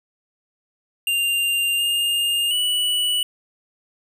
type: tone with pitch steps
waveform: square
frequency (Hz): 2792 / 2821 / 2951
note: F7 / F7 / F#7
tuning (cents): -1 / +17 / -5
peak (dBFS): -19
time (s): 1.07-3.23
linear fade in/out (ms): 2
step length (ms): 720
effects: none